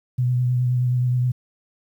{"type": "tone with vibrato", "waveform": "sine", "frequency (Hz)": 124.6, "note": "B2", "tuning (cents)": 16, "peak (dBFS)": -17, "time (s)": [0.18, 1.32], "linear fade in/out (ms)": 10, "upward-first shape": "triangle", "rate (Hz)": 9.5, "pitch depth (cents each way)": 28, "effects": ["9-bit"]}